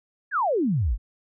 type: exponential sweep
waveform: sine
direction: down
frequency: 1760 to 41.72 Hz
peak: -20 dBFS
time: 0.31-0.98 s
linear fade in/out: 50 ms
effects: none